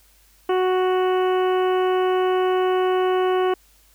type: harmonic tone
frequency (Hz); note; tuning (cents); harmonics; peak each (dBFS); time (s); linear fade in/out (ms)
370; F#4; 0; 1 / 2 / 3 / 4 / 5 / 6 / 7 / 8; -18 / -25 / -28 / -34 / -39 / -42 / -42 / -37; 0.49-3.54; 5
effects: added 50 Hz sine -57 dBFS peak until 3.94 s + white hiss -57 dBFS RMS until 3.94 s